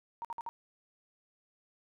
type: tone bursts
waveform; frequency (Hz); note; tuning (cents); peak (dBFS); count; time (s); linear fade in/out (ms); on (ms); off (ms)
sine; 932.3; A#5; 0; -36; 4; 0.22-0.49; 0; 27; 54
effects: none